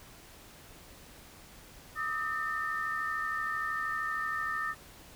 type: tone cluster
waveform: sine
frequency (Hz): 1205 / 1278 / 1807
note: D6 / D#6 / A6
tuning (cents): +44 / +46 / +46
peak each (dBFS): -38 / -35 / -33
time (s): 1.95-4.75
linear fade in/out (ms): 50
effects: tanh soft clip ceiling -22 dBFS + pink hiss -53 dBFS RMS until 5.15 s